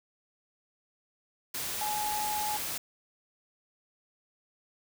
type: tone in noise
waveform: sine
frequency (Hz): 844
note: G#5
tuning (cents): +28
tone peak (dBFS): -31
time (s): 1.81-2.57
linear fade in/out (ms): 5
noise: white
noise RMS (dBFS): -35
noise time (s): 1.54-2.78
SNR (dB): +1
effects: none